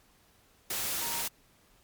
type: tone in noise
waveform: sine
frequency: 932.3 Hz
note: A#5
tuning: in tune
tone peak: -40 dBFS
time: 1.01-1.22 s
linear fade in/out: 5 ms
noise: white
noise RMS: -33 dBFS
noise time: 0.7-1.28 s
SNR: -10 dB
effects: pink hiss -64 dBFS RMS until 1.83 s + MP3 96 kbps